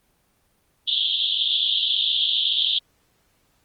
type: band-pass noise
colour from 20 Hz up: white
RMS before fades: -22 dBFS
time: 0.87-2.79 s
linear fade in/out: 10 ms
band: 3100 to 3700 Hz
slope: 96 dB/octave
effects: pink hiss -65 dBFS RMS until 3.64 s + Opus 24 kbps